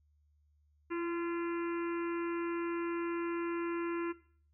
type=harmonic tone with a mistuned harmonic; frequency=343.5 Hz; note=F4; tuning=29 cents flat; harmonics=1 / 3 / 4 / 5 / 6 / 7 / 8; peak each=-34 / -44 / -46 / -48 / -50 / -51 / -52 dBFS; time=0.9-4.13 s; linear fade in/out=20 ms; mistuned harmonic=1; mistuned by=-21 cents; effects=noise-tail reverb RT60 0.5 s tail -17 dB re dry + added 74 Hz sine -67 dBFS peak until 4.53 s